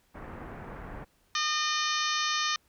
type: low-pass noise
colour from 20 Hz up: pink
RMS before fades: -42 dBFS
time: 0.14-1.05 s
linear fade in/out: 20 ms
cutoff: 1800 Hz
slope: 24 dB/octave
type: harmonic tone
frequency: 609 Hz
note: D#5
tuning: 37 cents flat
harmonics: 2 / 3 / 4 / 5 / 6 / 7 / 8 / 9 / 10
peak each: -31 / -34 / -37 / -36 / -35 / -37 / -40 / -38 / -37 dBFS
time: 1.35-2.56 s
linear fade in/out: 2 ms
effects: pink hiss -68 dBFS RMS until 2.68 s